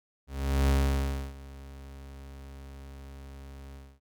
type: tone with ADSR envelope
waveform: 40% pulse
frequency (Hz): 68.3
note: C#2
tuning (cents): -25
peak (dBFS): -20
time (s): 0.27-4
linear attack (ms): 410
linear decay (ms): 650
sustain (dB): -22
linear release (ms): 250
effects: none